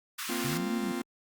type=high-pass noise; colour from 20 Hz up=pink; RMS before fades=-37 dBFS; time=0.18-0.58 s; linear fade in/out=10 ms; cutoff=1100 Hz; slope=48 dB/octave
type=chord; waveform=45% pulse; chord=Bb suspended second; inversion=none; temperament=just; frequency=233.1 / 262.2 / 349.6 Hz; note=Bb3 / C4 / F4; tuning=0 / +4 / +2 cents; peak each=-36 dBFS; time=0.29-1.02 s; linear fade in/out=5 ms
type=exponential two-way sweep; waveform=sine; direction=up then down; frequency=130.81 to 235.5 to 183.4 Hz; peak=-33 dBFS; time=0.44-0.92 s; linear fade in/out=10 ms; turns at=0.75 s
effects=Opus 48 kbps